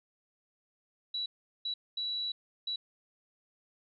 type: tone bursts at uneven times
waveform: sine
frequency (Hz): 3926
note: B7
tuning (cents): -11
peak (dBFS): -32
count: 4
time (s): 1.14-1.26 / 1.65-1.74 / 1.97-2.32 / 2.67-2.76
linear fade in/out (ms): 5
effects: none